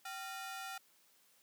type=ring-modulated tone; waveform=sawtooth; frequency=1077 Hz; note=C6; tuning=50 cents sharp; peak=-36 dBFS; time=0.05-0.78 s; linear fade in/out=5 ms; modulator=307 Hz; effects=white hiss -69 dBFS RMS until 1.42 s + high-pass 150 Hz 12 dB/octave